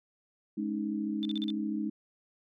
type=chord; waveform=sine; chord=Ab suspended fourth; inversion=none; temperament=equal with one note detuned; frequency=211.3 / 277.2 / 311.1 Hz; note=Ab3 / Db4 / Eb4; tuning=+30 / 0 / 0 cents; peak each=-33 / -38 / -34 dBFS; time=0.57-1.9 s; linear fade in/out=10 ms
type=tone bursts; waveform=sine; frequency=3553 Hz; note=A7; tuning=16 cents sharp; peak=-35 dBFS; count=5; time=1.23-1.503 s; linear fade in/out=0 ms; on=21 ms; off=42 ms
effects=none